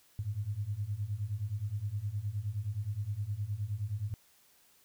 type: beating tone pair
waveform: sine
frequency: 98 / 107.6 Hz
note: G2 / A2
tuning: 0 / -38 cents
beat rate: 9.6 Hz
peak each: -37 / -35 dBFS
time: 0.19-4.14 s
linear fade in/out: 0 ms
effects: white hiss -65 dBFS RMS until 4.84 s